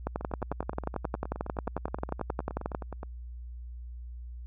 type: two click trains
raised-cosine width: 1 ms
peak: -24 / -16 dBFS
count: 28 / 31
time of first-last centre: 0.21-3.031 / 0.07-2.749 s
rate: 9.57 / 11.2 Hz
effects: added 60 Hz sine -39 dBFS peak until 4.46 s